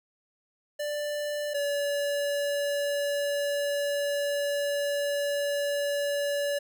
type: tone pair in turn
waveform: square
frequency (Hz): 589 / 572.6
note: D5 / D5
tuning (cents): +5 / -44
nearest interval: unison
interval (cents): 49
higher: first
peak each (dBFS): -30 / -27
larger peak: second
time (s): 0.79-1.54 / 1.54-6.59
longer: second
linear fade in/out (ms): 10
effects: none